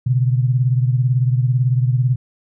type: beating tone pair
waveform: sine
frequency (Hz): 123.47 / 141.47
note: B2 / C#3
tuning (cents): 0 / +36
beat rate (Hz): 18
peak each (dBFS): -14 / -20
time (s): 0.06-2.16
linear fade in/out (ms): 10
effects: none